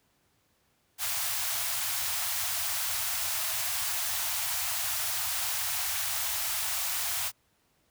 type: band-stop noise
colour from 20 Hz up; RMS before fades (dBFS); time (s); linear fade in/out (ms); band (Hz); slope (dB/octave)
white; -31; 0.98-7.32; 50; 120 to 630; 96
effects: pink hiss -70 dBFS RMS until 7.9 s + high-pass 60 Hz 12 dB/octave